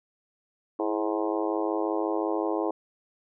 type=harmonic tone with a mistuned harmonic; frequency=105.5 Hz; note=G#2; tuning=28 cents sharp; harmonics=3 / 4 / 5 / 6 / 7 / 8 / 9 / 10; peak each=-29 / -31 / -33 / -35 / -36 / -37 / -38 / -39 dBFS; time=0.79-2.71 s; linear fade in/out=5 ms; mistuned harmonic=3; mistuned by=+63 cents; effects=none